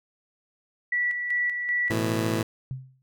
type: tone with tremolo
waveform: sine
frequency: 1952 Hz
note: B6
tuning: 21 cents flat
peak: -22 dBFS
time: 0.92-1.92 s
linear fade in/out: 5 ms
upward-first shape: square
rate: 2.6 Hz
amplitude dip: 45%
type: chord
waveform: 15% pulse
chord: A suspended second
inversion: none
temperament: just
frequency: 110 / 123.75 / 165 Hz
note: A2 / B2 / E3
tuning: 0 / +4 / +2 cents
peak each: -20 / -26 / -25 dBFS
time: 1.9-2.43 s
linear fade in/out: 5 ms
type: tone with exponential decay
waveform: sine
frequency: 130.81 Hz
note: C3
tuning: in tune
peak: -27 dBFS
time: 2.71-3.02 s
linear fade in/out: 0 ms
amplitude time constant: 67 ms
effects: none